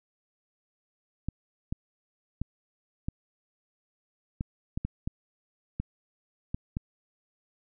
clicks, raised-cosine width 5 ms, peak -18 dBFS, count 11, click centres 1.286 / 1.725 / 2.416 / 3.085 / 4.409 / 4.775 / 4.85 / 5.075 / 5.8 / 6.545 / 6.769 s, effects none

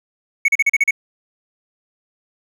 triangle tone bursts, 2217 Hz, C#7, in tune, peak -9 dBFS, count 7, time 0.45-0.909 s, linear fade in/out 5 ms, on 33 ms, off 38 ms, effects none

